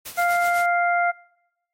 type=noise with tremolo; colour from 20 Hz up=white; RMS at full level=-34 dBFS; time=0.05-0.66 s; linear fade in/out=10 ms; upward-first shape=sine; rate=8 Hz; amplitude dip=65%
type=harmonic tone; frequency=698.5 Hz; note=F5; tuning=in tune; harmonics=1 / 2 / 3; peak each=-19 / -23 / -27 dBFS; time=0.17-1.12 s; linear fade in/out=20 ms
effects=noise-tail reverb RT60 0.9 s tail -24 dB re dry + MP3 64 kbps